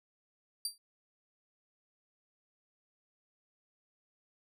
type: tone with exponential decay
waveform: 25% pulse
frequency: 4699 Hz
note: D8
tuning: in tune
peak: -25 dBFS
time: 0.65-0.78 s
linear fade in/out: 2 ms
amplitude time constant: 27 ms
effects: none